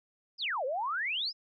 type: exponential two-way sweep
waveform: sine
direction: down then up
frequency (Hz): 5340 to 493.9 to 5340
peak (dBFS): -30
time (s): 0.38-1.33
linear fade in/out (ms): 50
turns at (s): 0.65
effects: none